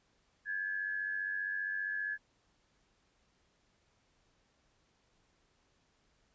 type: tone pair together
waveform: sine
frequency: 1608.9 / 1704 Hz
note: G6 / G#6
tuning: +45 / +44 cents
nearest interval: minor second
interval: 99 cents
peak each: -40 / -35 dBFS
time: 0.45-2.18 s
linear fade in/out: 50 ms
effects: pink hiss -73 dBFS RMS until 6.34 s + resampled to 16000 Hz